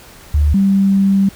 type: tone pair in turn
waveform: sine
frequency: 74 / 195.63 Hz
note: D2 / G3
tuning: +14 / -3 cents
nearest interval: octave + perfect fourth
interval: 1683 cents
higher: second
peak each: -9 dBFS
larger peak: neither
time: 0.34-0.54 / 0.54-1.29 s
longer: second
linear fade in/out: 5 ms
effects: pink hiss -40 dBFS RMS until 1.35 s